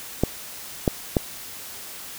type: clicks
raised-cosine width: 2 ms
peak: -4 dBFS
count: 3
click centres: 0.236 / 0.878 / 1.168 s
effects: white hiss -38 dBFS RMS until 2.18 s